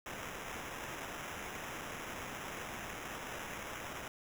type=noise with sample-and-hold; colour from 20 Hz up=violet; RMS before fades=-44 dBFS; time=0.06-4.08 s; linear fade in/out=2 ms; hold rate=4410 Hz; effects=none